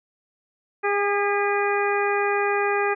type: harmonic tone with a mistuned harmonic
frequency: 406.6 Hz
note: G#4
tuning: 37 cents flat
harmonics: 1 / 2 / 3 / 4 / 5 / 6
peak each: -23 / -26 / -28 / -29 / -30 / -31 dBFS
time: 0.83-2.95 s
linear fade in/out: 20 ms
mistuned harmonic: 5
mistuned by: -40 cents
effects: none